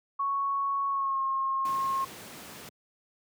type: tone with pitch glide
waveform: sine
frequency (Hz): 1108.7 to 1075.3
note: C#6 to C6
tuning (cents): 0 to +47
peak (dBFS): -26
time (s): 0.19-2.05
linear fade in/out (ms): 10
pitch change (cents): -53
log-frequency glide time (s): 0.89-1.21
type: noise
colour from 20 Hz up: pink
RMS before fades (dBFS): -44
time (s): 1.65-2.69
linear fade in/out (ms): 2
effects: high-pass 150 Hz 12 dB/octave